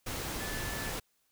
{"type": "tone in noise", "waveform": "sine", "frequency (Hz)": 1742, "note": "A6", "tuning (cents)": -18, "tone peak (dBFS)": -42, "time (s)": [0.4, 0.9], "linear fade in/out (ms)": 10, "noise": "pink", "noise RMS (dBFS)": -37, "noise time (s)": [0.06, 1], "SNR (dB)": -8, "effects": ["white hiss -74 dBFS RMS until 1.31 s"]}